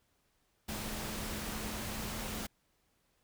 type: tone in noise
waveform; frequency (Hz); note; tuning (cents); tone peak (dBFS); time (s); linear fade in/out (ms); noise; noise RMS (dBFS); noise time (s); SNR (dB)
sine; 214.3; A3; -45; -45; 0.68-2.47; 10; pink; -40; 0.68-2.47; -8
effects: pink hiss -75 dBFS RMS until 3.23 s